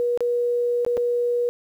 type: tone with dropouts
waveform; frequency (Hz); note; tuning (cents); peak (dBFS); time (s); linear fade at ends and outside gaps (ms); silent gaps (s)
sine; 482.1; B4; -42; -19; 0-1.49; 0; 0.175-0.206 / 0.849-0.864 / 0.97-0.976
effects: 9-bit